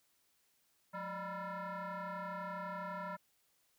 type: tone with frequency modulation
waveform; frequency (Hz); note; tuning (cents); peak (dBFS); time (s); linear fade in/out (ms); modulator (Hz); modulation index
sine; 180; F#3; -47; -38; 0.93-3.17; 20; 392; 3.6
effects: tanh soft clip ceiling -37 dBFS + white hiss -75 dBFS RMS until 3.78 s